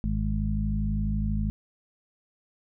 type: harmonic tone with a mistuned harmonic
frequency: 52.5 Hz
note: G#1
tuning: 19 cents sharp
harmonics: 1 / 2 / 3 / 4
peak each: -27 / -32 / -33 / -30 dBFS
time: 0.04-1.5 s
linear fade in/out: 0 ms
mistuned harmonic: 1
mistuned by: -19 cents
effects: none